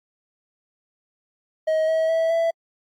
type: tone with pitch steps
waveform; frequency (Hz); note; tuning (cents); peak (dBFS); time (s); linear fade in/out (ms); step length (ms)
triangle; 632 / 642.3 / 652.8 / 663.4; D#5 / E5 / E5 / E5; +27 / -45 / -17 / +11; -16; 1.67-2.51; 10; 210
effects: AAC 64 kbps